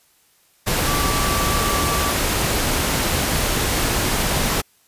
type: tone in noise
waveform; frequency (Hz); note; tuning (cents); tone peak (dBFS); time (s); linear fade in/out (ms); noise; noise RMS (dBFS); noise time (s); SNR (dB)
sine; 1158; D6; -25; -24; 0.86-2.13; 20; pink; -20; 0.66-4.62; -7
effects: white hiss -58 dBFS RMS until 4.87 s + resampled to 32000 Hz